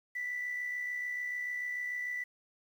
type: tone with amplitude modulation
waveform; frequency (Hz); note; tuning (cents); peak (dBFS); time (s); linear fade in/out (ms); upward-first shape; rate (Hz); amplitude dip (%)
sine; 1975.5; B6; 0; -31; 0.15-2.24; 10; sine; 66.8; 45
effects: tanh soft clip ceiling -29 dBFS + 10-bit